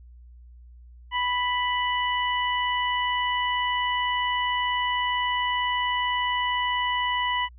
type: harmonic tone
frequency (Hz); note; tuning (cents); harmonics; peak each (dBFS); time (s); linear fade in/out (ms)
987.8; B5; 0; 1 / 2 / 3; -25 / -28 / -30; 1.11-7.49; 50
effects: added 60 Hz sine -45 dBFS peak until 7.58 s